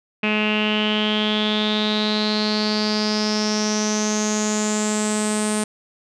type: tone with low-pass filter sweep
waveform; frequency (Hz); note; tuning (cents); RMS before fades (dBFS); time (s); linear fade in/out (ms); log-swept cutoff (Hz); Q
sawtooth; 212.7; G#3; +42; -21; 0.23-5.64; 5; 2600 to 8900; 9
effects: none